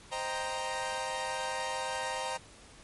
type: chord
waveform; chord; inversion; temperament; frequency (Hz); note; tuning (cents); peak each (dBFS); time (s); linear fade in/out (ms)
sawtooth; C minor seventh; none; equal; 523.3 / 622.3 / 784 / 932.3; C5 / Eb5 / G5 / Bb5; 0 / 0 / 0 / 0; -35 / -38 / -36 / -32; 0.11-2.38; 20
effects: pink hiss -54 dBFS RMS until 2.83 s + MP3 48 kbps